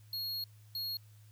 square tone bursts at uneven times, 4300 Hz, C8, 47 cents sharp, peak -36 dBFS, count 2, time 0.13-0.44 / 0.75-0.97 s, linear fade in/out 2 ms, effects added 106 Hz sine -55 dBFS peak until 1.31 s + white hiss -68 dBFS RMS until 1.31 s

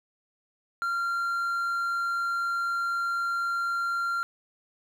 triangle tone, 1382 Hz, F6, 19 cents flat, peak -24 dBFS, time 0.82-4.23 s, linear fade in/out 0 ms, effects 10-bit

